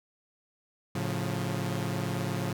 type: chord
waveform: sawtooth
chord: A augmented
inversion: none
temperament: equal with one note detuned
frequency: 110 / 138.59 / 177.26 Hz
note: A2 / C#3 / E#3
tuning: 0 / 0 / +26 cents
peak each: -30 dBFS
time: 0.95-2.53 s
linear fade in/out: 5 ms
effects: none